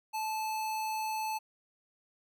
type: tone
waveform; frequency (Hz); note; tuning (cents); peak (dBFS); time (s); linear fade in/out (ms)
square; 871; A5; -18; -33; 0.13-1.39; 20
effects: none